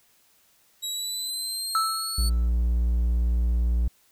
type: linear sweep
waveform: 25% pulse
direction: up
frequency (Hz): 3849 to 4450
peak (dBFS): -24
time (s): 0.82-2.3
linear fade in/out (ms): 20
type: tone with exponential decay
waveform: triangle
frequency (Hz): 1318.5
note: E6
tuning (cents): 0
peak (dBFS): -17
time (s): 1.75-2.49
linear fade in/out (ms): 1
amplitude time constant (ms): 160
type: tone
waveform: triangle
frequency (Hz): 58.9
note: A#1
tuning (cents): +19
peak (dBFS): -18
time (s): 2.18-3.88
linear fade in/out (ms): 5
effects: white hiss -62 dBFS RMS until 4.11 s